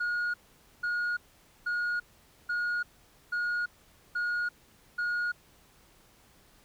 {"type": "tone bursts", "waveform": "sine", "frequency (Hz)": 1439, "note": "F#6", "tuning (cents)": -49, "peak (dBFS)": -25, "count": 7, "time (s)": [0, 5.32], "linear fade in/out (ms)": 10, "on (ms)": 340, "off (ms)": 490, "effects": ["tanh soft clip ceiling -27 dBFS", "pink hiss -61 dBFS RMS until 6.64 s"]}